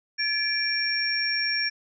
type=tone cluster; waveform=sine; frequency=1719 / 2344 / 5530 Hz; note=A6 / D7 / F8; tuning=-41 / -4 / -18 cents; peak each=-28 / -30 / -26 dBFS; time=0.18-1.7 s; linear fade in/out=20 ms; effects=none